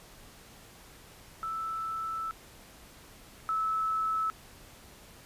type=tone pair in turn; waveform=sine; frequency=1318.5 / 1304.1 Hz; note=E6 / E6; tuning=0 / -19 cents; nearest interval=unison; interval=19 cents; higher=first; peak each=-32 / -27 dBFS; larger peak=second; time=1.43-2.31 / 3.49-4.3 s; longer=first; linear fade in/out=0 ms; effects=pink hiss -53 dBFS RMS until 5.25 s + resampled to 32000 Hz